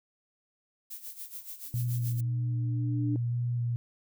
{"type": "noise with tremolo", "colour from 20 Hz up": "violet", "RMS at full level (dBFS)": -40, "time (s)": [0.9, 2.21], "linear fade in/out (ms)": 10, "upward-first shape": "sine", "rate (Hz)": 7, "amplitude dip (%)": 75}
{"type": "tone with exponential growth", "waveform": "sine", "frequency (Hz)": 295.6, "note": "D4", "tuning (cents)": 11, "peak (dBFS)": -28, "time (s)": [1.64, 3.16], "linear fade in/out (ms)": 1, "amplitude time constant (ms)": 330}
{"type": "tone with vibrato", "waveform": "sine", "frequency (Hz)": 120, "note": "B2", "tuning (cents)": -49, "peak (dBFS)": -27, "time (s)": [1.74, 3.76], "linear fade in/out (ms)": 0, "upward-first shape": "square", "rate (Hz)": 1.9, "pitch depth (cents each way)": 12}
{"effects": []}